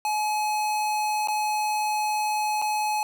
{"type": "tone with dropouts", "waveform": "square", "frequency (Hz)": 849, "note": "G#5", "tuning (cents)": 38, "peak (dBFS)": -24, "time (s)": [0.05, 3.03], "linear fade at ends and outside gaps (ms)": 1, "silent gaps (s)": [[1.274, 1.284], [2.617, 2.622]], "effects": []}